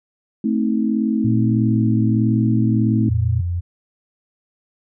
sine chord, A diminished, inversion none, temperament equal with one note detuned, 220 / 261.6 / 318.4 Hz, A3 / C4 / Eb4, 0 / 0 / +40 cents, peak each -18 / -22 / -23 dBFS, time 0.44-3.09 s, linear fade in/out 5 ms
sine tone with vibrato, 115.6 Hz, A#2, 14 cents flat, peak -17 dBFS, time 1.24-3.41 s, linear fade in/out 10 ms, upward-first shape sine, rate 1 Hz, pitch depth 24 cents each way
sine tone, 87.31 Hz, F2, in tune, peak -19 dBFS, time 3.08-3.61 s, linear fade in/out 20 ms
effects none

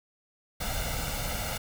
pink noise with comb filter, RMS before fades -32 dBFS, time 0.6-1.58 s, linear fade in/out 10 ms, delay 1.4 ms, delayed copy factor +0.7, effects none

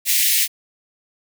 white high-pass noise, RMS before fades -17 dBFS, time 0.05-0.48 s, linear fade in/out 50 ms, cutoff 1800 Hz, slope 96 dB/octave, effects none

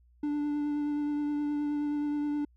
triangle tone with vibrato, 293.7 Hz, D4, in tune, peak -26 dBFS, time 0.23-2.45 s, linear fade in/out 5 ms, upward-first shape triangle, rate 9.5 Hz, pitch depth 17 cents each way, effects added 60 Hz sine -59 dBFS peak until 2.56 s

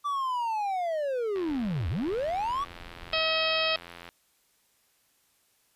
triangle linear two-way sweep, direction down then up, 1174.7 to 70.1 to 1174.7 Hz, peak -25 dBFS, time 0.04-2.65 s, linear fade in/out 20 ms, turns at 1.89 s
click train, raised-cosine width 0.3 ms, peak -27 dBFS, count 236, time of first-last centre 1.36-4.089 s, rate 86.1 Hz
brown noise with tremolo, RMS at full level -45 dBFS, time 1.49-3.22 s, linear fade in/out 2 ms, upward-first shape square, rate 19 Hz, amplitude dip 65%
harmonic tone, 640 Hz, D#5, 49 cents sharp, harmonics 1 / 2 / 3 / 4 / 5 / 6 / 7 / 8, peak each -30 / -33 / -36 / -30 / -31 / -34 / -36 / -36 dBFS, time 3.13-3.76 s, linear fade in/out 2 ms
effects white hiss -68 dBFS RMS until 5.75 s + resampled to 32000 Hz

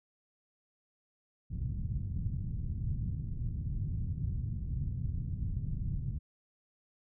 white low-pass noise, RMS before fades -35 dBFS, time 1.5-6.19 s, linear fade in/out 20 ms, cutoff 140 Hz, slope 24 dB/octave, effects none

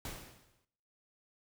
pink noise with exponential decay, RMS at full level -40 dBFS, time 0.05-0.65 s, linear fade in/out 2 ms, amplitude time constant 130 ms, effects noise-tail reverb RT60 0.8 s tail -19 dB re dry

